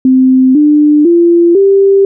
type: tone with pitch steps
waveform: sine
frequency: 259.4 / 298 / 342.3 / 393.2 Hz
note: C4 / D4 / F4 / G4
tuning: -15 / +25 / -35 / +5 cents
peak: -3 dBFS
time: 0.05-2.05 s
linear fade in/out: 2 ms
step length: 500 ms
effects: none